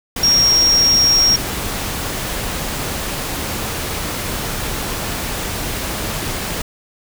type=tone in noise; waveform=sine; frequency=5588 Hz; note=F8; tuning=in tune; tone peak=-10 dBFS; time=0.23-1.36 s; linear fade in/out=5 ms; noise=pink; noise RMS=-23 dBFS; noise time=0.16-6.62 s; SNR=+10 dB; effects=none